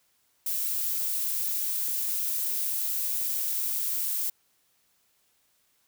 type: noise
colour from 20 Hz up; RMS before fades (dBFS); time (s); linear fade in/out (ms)
violet; -29; 0.46-4.3; 5
effects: white hiss -69 dBFS RMS until 5.87 s